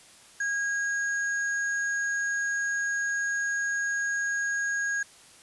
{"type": "tone pair together", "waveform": "sine", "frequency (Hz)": [1637, 6655], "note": ["G#6", "G#8"], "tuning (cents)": [-25, 3], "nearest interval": "2 octaves", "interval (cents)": 2428, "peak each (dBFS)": [-26, -37], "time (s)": [0.4, 5.03], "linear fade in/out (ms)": 5, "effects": ["white hiss -53 dBFS RMS until 5.42 s", "resampled to 24000 Hz"]}